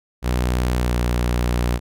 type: tone with pitch glide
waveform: sawtooth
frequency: 61.5 to 60.23 Hz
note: B1 to B1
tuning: -7 to -43 cents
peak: -14 dBFS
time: 0.22-1.8 s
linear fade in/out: 50 ms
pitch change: -36 cents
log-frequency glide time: 0.81-0.93 s
effects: none

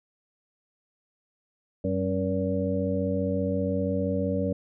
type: harmonic tone with a mistuned harmonic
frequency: 95.1 Hz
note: F#2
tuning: 48 cents sharp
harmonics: 1 / 2 / 3 / 5 / 6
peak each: -31 / -29 / -31 / -31 / -31 dBFS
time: 1.84-4.53 s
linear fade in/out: 5 ms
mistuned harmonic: 3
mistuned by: -58 cents
effects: none

